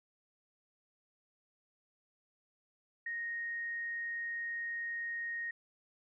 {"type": "tone", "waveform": "sine", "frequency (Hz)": 1864.7, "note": "A#6", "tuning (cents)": 0, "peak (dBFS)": -36, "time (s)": [3.06, 5.51], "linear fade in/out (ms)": 5, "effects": []}